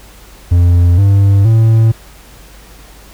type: tone with pitch steps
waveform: triangle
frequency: 87.3 / 99.13 / 112.56 Hz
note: F2 / G2 / A2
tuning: 0 / +20 / +40 cents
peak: -3 dBFS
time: 0.51-1.92 s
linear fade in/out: 10 ms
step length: 470 ms
effects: added 50 Hz sine -38 dBFS peak until 3.13 s + pink hiss -40 dBFS RMS until 3.13 s